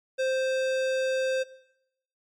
sine tone with hard clipping, 523.3 Hz, C5, in tune, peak -26 dBFS, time 0.18-1.44 s, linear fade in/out 20 ms, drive 18 dB, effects noise-tail reverb RT60 0.8 s tail -19 dB re dry + MP3 96 kbps

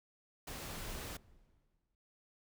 pink noise, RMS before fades -45 dBFS, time 0.47-1.17 s, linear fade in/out 5 ms
brown noise with exponential decay, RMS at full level -45 dBFS, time 0.8-1.95 s, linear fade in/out 2 ms, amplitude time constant 250 ms
effects none

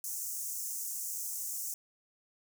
pink high-pass noise, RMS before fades -38 dBFS, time 0.04-1.74 s, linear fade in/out 2 ms, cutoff 6100 Hz, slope 48 dB/octave, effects none

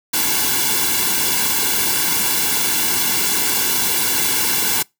white noise with comb filter, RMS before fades -18 dBFS, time 0.13-4.83 s, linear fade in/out 10 ms, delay 1.6 ms, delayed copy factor -1, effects noise-tail reverb RT60 0.2 s tail -25 dB re dry

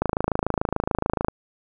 click train, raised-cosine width 1 ms, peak -7 dBFS, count 35, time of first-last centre 0.02-1.284 s, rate 26.9 Hz, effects none

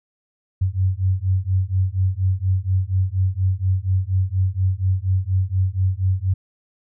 sine beating tone pair, 92.1 / 96.3 Hz, F#2 / G2, -7 / -30 cents, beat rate 4.2 Hz, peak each -20 / -20 dBFS, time 0.61-6.34 s, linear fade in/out 10 ms, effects none

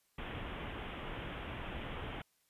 pink low-pass noise, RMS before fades -43 dBFS, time 0.18-2.22 s, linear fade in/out 5 ms, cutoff 3400 Hz, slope 96 dB/octave, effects white hiss -75 dBFS RMS until 2.49 s + resampled to 32000 Hz

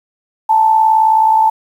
sine tone with amplitude modulation, 880 Hz, A5, in tune, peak -5 dBFS, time 0.49-1.5 s, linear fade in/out 10 ms, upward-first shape sine, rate 59.1 Hz, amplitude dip 50%, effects 7-bit

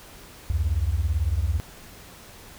sine beating tone pair, 68 / 86 Hz, C#2 / F2, -33 / -26 cents, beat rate 18 Hz, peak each -23 dBFS, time 0.5-1.6 s, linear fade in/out 0 ms, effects tanh soft clip ceiling -14 dBFS + pink hiss -46 dBFS RMS until 2.58 s

